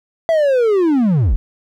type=linear sweep; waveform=triangle; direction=down; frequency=670 to 34.65 Hz; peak=-9 dBFS; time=0.29-1.36 s; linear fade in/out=0 ms; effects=none